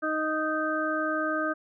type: harmonic tone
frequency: 311.1 Hz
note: D#4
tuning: in tune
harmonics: 1 / 2 / 4 / 5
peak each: -31 / -31 / -31 / -31 dBFS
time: 0.02-1.54 s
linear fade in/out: 20 ms
effects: none